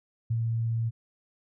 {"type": "tone with ADSR envelope", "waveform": "sine", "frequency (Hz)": 114.5, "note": "A#2", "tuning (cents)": -31, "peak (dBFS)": -23, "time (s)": [0.3, 0.91], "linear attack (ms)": 10, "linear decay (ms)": 48, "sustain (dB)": -2, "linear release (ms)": 30, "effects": []}